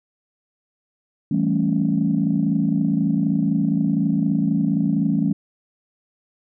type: chord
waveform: sine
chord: A dominant seventh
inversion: second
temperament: equal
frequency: 164.81 / 196 / 220 / 277.2 Hz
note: E3 / G3 / A3 / C#4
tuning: 0 / 0 / 0 / 0 cents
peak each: -22 dBFS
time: 1.31-5.33 s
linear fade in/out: 5 ms
effects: tanh soft clip ceiling -8 dBFS